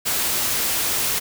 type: noise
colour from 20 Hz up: white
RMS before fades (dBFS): -22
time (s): 0.05-1.2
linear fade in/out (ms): 20
effects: none